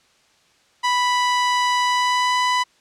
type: tone with pitch glide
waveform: sawtooth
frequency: 987.8 to 995.8 Hz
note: B5 to B5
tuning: 0 to +14 cents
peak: -13 dBFS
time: 0.83-2.64 s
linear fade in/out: 20 ms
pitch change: +14 cents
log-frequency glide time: 1.82-2.36 s
effects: white hiss -58 dBFS RMS until 2.8 s + low-pass 6000 Hz 12 dB/octave